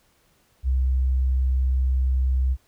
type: tone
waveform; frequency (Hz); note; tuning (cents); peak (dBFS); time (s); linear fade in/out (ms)
sine; 64.7; C2; -19; -18; 0.63-2.57; 50
effects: pink hiss -63 dBFS RMS until 2.67 s